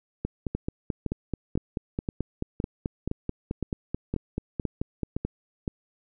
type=two click trains; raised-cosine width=3 ms; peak=-15 / -15 dBFS; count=24 / 11; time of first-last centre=0.25-5.25 / 0.55-5.678 s; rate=4.6 / 1.95 Hz; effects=none